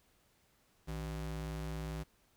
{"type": "ring-modulated tone", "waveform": "square", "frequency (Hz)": 110, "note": "A2", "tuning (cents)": 0, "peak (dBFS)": -36, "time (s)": [0.87, 2.04], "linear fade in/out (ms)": 20, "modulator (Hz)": 48.8, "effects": ["pink hiss -71 dBFS RMS until 2.36 s"]}